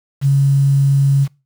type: tone with quantisation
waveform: sine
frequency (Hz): 138.59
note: C#3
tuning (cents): 0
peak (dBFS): -9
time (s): 0.21-1.28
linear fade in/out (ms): 50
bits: 6
effects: noise-tail reverb RT60 0.3 s tail -24 dB re dry